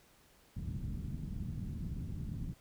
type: low-pass noise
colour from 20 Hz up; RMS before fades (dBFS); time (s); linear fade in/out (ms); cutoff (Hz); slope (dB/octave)
white; -40; 0.56-2.54; 10; 190; 24
effects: pink hiss -65 dBFS RMS until 2.6 s